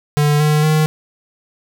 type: tone with pitch steps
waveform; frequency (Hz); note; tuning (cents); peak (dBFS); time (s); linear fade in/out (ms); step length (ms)
square; 147.7 / 151.24 / 154.86; D3 / D#3 / D#3; +10 / -49 / -8; -12; 0.17-0.86; 0; 230
effects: none